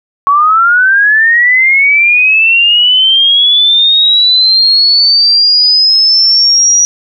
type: linear sweep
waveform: sine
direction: up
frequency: 1108.7 to 5800 Hz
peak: -4 dBFS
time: 0.27-6.85 s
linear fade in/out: 0 ms
effects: none